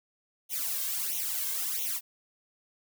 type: noise with flanger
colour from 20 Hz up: blue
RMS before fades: -32 dBFS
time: 0.49-2.01 s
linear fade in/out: 50 ms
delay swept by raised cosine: 0.31 to 1.91 ms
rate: 1.5 Hz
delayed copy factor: +0.9
effects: none